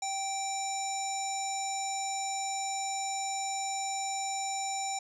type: tone with low-pass filter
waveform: square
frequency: 780 Hz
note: G5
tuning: 9 cents flat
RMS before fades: -34 dBFS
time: 0.02-4.99 s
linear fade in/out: 5 ms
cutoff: 6900 Hz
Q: 6.6
effects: none